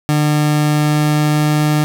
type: tone with pitch glide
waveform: 30% pulse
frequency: 150 to 150.87 Hz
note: D3 to D3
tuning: +37 to +47 cents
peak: -9 dBFS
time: 0.09-1.84 s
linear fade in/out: 0 ms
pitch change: +10 cents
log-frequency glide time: 0.73-1.66 s
effects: none